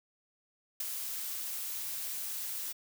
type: noise with ADSR envelope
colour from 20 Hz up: blue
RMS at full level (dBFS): -31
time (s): 0.8-2.73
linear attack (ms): 7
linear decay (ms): 7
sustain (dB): -7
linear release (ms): 16
effects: none